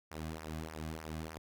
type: tone with flanger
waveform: sawtooth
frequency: 79 Hz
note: D#2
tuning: 27 cents sharp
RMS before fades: -43 dBFS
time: 0.11-1.38 s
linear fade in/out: 5 ms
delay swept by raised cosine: 0.25 to 2.25 ms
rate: 3.3 Hz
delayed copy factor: -0.75
effects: none